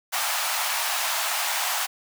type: high-pass noise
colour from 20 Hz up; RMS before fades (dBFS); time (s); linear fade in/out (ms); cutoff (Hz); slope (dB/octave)
pink; -26; 0.12-1.87; 20; 680; 48
effects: none